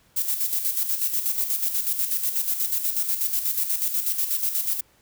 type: noise with tremolo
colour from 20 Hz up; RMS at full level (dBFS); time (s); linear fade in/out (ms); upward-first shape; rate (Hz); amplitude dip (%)
violet; -23; 0.16-4.81; 10; square; 8.2; 55
effects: pink hiss -60 dBFS RMS until 5.01 s